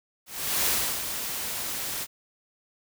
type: noise with ADSR envelope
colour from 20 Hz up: white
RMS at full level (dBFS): -24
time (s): 0.26-2.07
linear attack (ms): 400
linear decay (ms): 340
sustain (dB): -8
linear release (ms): 44
effects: none